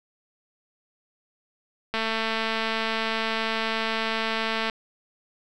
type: click train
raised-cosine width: 0.3 ms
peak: -11 dBFS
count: 616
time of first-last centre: 1.94-4.698 s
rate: 223 Hz
effects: none